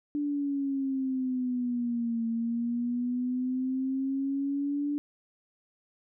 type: exponential two-way sweep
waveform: sine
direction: down then up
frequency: 293.7 to 228 to 292.2 Hz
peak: -27 dBFS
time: 0.15-4.98 s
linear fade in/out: 0 ms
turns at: 2.26 s
effects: none